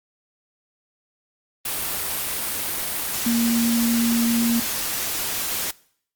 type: tone in noise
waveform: sine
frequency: 233.1 Hz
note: A#3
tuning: in tune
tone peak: -18 dBFS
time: 3.26-4.6 s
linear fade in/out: 5 ms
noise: white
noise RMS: -26 dBFS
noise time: 1.65-5.71 s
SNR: +5 dB
effects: noise-tail reverb RT60 0.6 s tail -22 dB re dry + Opus 32 kbps

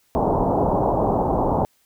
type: low-pass noise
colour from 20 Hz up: white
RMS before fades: -20 dBFS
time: 0.15-1.65 s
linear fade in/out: 0 ms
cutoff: 930 Hz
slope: 48 dB/octave
effects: white hiss -63 dBFS RMS until 1.85 s

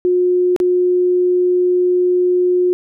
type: tone with dropouts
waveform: sine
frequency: 360 Hz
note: F#4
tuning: 47 cents flat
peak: -11 dBFS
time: 0.05-2.73 s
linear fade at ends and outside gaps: 0 ms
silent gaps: 0.563-0.601 s
effects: none

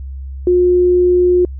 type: tone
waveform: sine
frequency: 358 Hz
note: F4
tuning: 43 cents sharp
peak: -8 dBFS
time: 0.47-1.45 s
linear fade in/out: 2 ms
effects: added 67 Hz sine -24 dBFS peak until 1.59 s

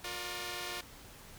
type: chord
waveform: 5% pulse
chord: Bb major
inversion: second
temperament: equal with one note detuned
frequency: 356.8 / 466.2 / 587.3 Hz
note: F4 / Bb4 / D5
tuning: +37 / 0 / 0 cents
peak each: -29 / -33 / -33 dBFS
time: 0.04-0.81 s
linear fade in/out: 5 ms
effects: pink hiss -53 dBFS RMS until 1.38 s

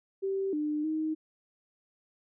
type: tone with pitch steps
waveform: sine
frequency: 388.2 / 300.7 / 313.2 Hz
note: G4 / D4 / D#4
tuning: -17 / +41 / +11 cents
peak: -28 dBFS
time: 0.22-1.15 s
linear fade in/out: 20 ms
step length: 310 ms
effects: none

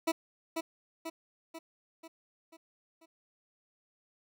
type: tone with echo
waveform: 20% pulse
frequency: 326.7 Hz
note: E4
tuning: 15 cents flat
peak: -22 dBFS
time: 0.07-0.12 s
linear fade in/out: 10 ms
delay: 490 ms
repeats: 6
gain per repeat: -5 dB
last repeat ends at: 3.06 s
effects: none

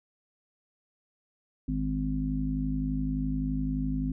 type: harmonic tone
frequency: 51.7 Hz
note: G#1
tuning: 7 cents flat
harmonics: 1 / 3 / 4 / 5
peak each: -32 / -33 / -40 / -30 dBFS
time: 1.68-4.12 s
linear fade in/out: 5 ms
effects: none

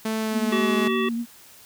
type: tone with pitch glide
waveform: sawtooth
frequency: 220 to 210.9 Hz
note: A3 to G#3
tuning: 0 to +27 cents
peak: -20 dBFS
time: 0.05-0.88 s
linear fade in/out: 5 ms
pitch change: -73 cents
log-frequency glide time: 0.19-0.76 s
type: tone with vibrato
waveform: sine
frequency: 233.4 Hz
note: A#3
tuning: 2 cents sharp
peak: -24 dBFS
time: 0.31-1.26 s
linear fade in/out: 50 ms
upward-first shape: triangle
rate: 8.1 Hz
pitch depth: 35 cents each way
type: harmonic tone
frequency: 380.6 Hz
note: F#4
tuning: 49 cents sharp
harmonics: 1 / 3 / 5 / 7 / 9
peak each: -24 / -29 / -31 / -32 / -34 dBFS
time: 0.52-1.09 s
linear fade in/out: 5 ms
effects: white hiss -49 dBFS RMS until 1.65 s

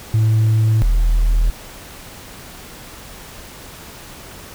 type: tone pair in turn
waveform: sine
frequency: 110 / 40.43 Hz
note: A2 / E1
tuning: 0 / -33 cents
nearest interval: octave + perfect fourth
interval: 1733 cents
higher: first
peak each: -9 dBFS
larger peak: neither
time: 0.14-0.82 / 0.82-1.5 s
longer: neither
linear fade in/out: 0 ms
effects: tanh soft clip ceiling -10 dBFS + pink hiss -37 dBFS RMS until 4.54 s

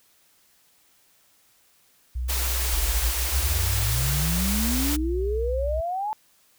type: tone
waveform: sine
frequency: 61.74 Hz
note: B1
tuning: in tune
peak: -25 dBFS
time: 2.15-5.81 s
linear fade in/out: 10 ms
type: high-pass noise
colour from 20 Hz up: white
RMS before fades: -28 dBFS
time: 2.28-4.97 s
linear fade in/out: 20 ms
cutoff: 290 Hz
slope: 96 dB/octave
type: exponential sweep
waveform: sine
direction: up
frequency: 39.44 to 880 Hz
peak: -25 dBFS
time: 2.73-6.13 s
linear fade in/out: 0 ms
effects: white hiss -61 dBFS RMS until 6.58 s

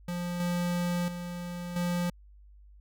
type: tone with level steps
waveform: square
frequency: 175.5 Hz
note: F3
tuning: 9 cents sharp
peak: -32 / -28 / -36 / -28 dBFS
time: 0.08-2.1 s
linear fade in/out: 5 ms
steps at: 0.4 / 1.08 / 1.76 s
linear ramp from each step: 2 ms
effects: added 50 Hz sine -51 dBFS peak until 2.8 s

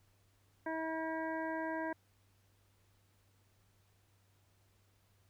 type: harmonic tone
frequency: 321.4 Hz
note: E4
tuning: 44 cents flat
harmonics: 1 / 2 / 3 / 5 / 6 / 7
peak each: -40 / -41 / -42 / -44 / -50 / -59 dBFS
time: 0.66-1.93 s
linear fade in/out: 5 ms
effects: added 98 Hz sine -70 dBFS peak until 5.29 s + pink hiss -74 dBFS RMS until 5.29 s

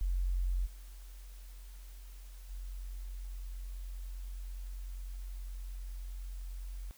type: tone with level steps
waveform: sine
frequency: 44.9 Hz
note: F1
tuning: 49 cents sharp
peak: -29 / -46 / -39 dBFS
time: 0.01-6.91 s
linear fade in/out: 0 ms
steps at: 0.65 / 2.49 s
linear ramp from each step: 20 ms
effects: white hiss -61 dBFS RMS until 6.97 s

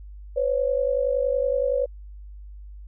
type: tone pair together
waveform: sine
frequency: 505.3 / 556 Hz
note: B4 / C#5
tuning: +40 / +5 cents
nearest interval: major second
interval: 165 cents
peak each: -23 dBFS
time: 0.36-1.86 s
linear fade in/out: 10 ms
effects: added 50 Hz sine -38 dBFS peak until 2.87 s

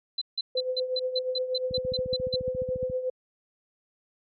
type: tone bursts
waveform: sine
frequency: 4044 Hz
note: B7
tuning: 40 cents sharp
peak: -26 dBFS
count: 12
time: 0.18-2.36 s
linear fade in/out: 5 ms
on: 35 ms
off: 160 ms
type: tone with tremolo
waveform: sine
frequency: 510 Hz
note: C5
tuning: 44 cents flat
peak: -24 dBFS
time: 0.55-3.1 s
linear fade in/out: 5 ms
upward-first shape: triangle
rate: 8.4 Hz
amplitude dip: 70%
type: click train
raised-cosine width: 5 ms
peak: -24 dBFS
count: 18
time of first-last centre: 1.71-2.899 s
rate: 14.3 Hz
effects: high-pass 60 Hz 12 dB/octave

